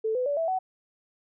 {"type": "tone with pitch steps", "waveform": "sine", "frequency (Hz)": [440.6, 503.2, 574.7, 656.4, 749.6], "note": ["A4", "B4", "D5", "E5", "F#5"], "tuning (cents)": [2, 32, -38, -8, 22], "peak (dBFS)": -24, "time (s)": [0.04, 0.59], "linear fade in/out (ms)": 10, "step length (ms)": 110, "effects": []}